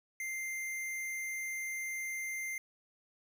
square tone, 2093 Hz, C7, in tune, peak -37 dBFS, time 0.2-2.58 s, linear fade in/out 2 ms, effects none

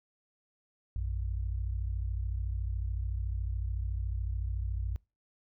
sine tone pair together, 57.58 / 91.4 Hz, A#1 / F#2, -21 / -21 cents, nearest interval minor sixth, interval 800 cents, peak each -32 / -36 dBFS, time 0.96-4.96 s, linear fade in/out 0 ms, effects noise-tail reverb RT60 0.3 s tail -25 dB re dry

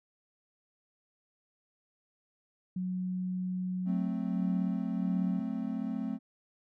sine tone, 183.5 Hz, F#3, 14 cents flat, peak -31 dBFS, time 2.76-5.4 s, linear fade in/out 5 ms
triangle chord, F# diminished, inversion none, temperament equal, 185 / 220 / 261.6 Hz, F#3 / A3 / C4, 0 / 0 / 0 cents, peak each -37 / -33 / -34 dBFS, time 3.85-6.19 s, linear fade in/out 50 ms
effects none

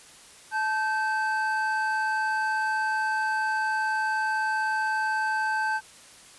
triangle tone pair together, 870.2 / 1554 Hz, A5 / G6, -19 / -16 cents, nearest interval minor seventh, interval 1003 cents, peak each -25 dBFS, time 0.51-5.81 s, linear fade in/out 50 ms, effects white hiss -50 dBFS RMS until 6.38 s + resampled to 24000 Hz

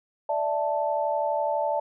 sine chord, D suspended second, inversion none, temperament equal, 587.3 / 659.3 / 880 Hz, D5 / E5 / A5, 0 / 0 / 0 cents, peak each -27 / -29 / -27 dBFS, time 0.29-1.8 s, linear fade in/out 5 ms, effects none

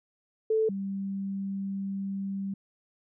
sine tone pair in turn, 439.6 / 195.82 Hz, A4 / G3, -2 / -2 cents, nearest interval octave + major second, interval 1400 cents, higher first, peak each -22 / -30 dBFS, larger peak first, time 0.5-0.69 / 0.69-2.54 s, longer second, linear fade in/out 5 ms, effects none

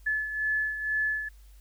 sine beating tone pair, 1724 / 1726.1 Hz, A6 / A6, -36 / -34 cents, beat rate 2.1 Hz, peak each -27 / -34 dBFS, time 0.06-1.29 s, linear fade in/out 10 ms, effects added 50 Hz sine -49 dBFS peak until 1.6 s + white hiss -64 dBFS RMS until 1.6 s

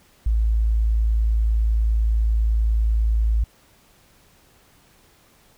sine tone, 55 Hz, A1, in tune, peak -16 dBFS, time 0.26-3.44 s, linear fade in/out 5 ms, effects pink hiss -56 dBFS RMS until 5.57 s

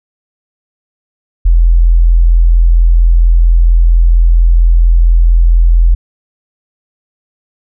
sine tone, 42.18 Hz, E1, 41 cents sharp, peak -3 dBFS, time 1.45-5.95 s, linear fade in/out 10 ms, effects none

